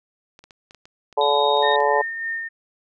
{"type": "clicks", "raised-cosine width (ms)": 0.2, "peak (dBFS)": -28, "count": 11, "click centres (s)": [0.391, 0.44, 0.508, 0.709, 0.747, 0.855, 1.127, 1.572, 1.626, 1.719, 1.804]}
{"type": "harmonic tone", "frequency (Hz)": 144.1, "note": "D3", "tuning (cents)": -33, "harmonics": [3, 4, 5, 6, 7], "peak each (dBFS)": [-22, -22, -26, -20, -25], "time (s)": [1.17, 2.02], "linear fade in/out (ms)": 10}
{"type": "tone", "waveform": "sine", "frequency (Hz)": 3729, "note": "A#7", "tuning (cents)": 0, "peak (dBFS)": -24, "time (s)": [1.21, 1.76], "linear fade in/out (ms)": 2}
{"type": "tone with tremolo", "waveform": "sine", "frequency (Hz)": 1823, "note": "A#6", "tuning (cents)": -39, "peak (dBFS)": -23, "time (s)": [1.62, 2.49], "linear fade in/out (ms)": 20, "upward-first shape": "sine", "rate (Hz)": 3.3, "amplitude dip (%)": 40}
{"effects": []}